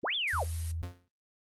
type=linear two-way sweep; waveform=sine; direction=up then down; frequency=79.6 to 3573 to 397 Hz; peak=-29 dBFS; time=0.03-0.44 s; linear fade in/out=10 ms; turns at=0.15 s
type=noise; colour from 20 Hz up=blue; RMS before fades=-42 dBFS; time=0.27-0.72 s; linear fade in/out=10 ms
type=tone; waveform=sine; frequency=82.1 Hz; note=E2; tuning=6 cents flat; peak=-33 dBFS; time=0.33-0.82 s; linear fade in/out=5 ms
type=tone with exponential decay; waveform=45% pulse; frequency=88.6 Hz; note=F2; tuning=25 cents sharp; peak=-33 dBFS; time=0.83-1.08 s; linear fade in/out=0 ms; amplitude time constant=53 ms
effects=noise-tail reverb RT60 0.2 s tail -18 dB re dry + Opus 32 kbps